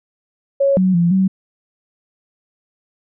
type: tone with pitch steps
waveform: sine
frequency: 553 / 186.3 / 171.7 / 190 Hz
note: C#5 / F#3 / F3 / F#3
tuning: -4 / +12 / -29 / +46 cents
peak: -11 dBFS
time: 0.6-1.28 s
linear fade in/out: 10 ms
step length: 170 ms
effects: none